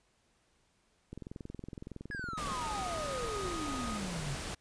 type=click train; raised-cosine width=3 ms; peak=-30 dBFS; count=31; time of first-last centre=1.13-2.519 s; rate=21.6 Hz
type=exponential sweep; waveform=triangle; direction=down; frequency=1700 to 134.5 Hz; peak=-36 dBFS; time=2.11-4.35 s; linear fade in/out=0 ms
type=noise; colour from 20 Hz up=pink; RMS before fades=-40 dBFS; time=2.37-4.55 s; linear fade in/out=10 ms
type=tone; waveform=triangle; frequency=1246 Hz; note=D#6; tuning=2 cents sharp; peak=-38 dBFS; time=2.48-3.98 s; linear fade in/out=5 ms
effects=pink hiss -72 dBFS RMS until 4.6 s + resampled to 22050 Hz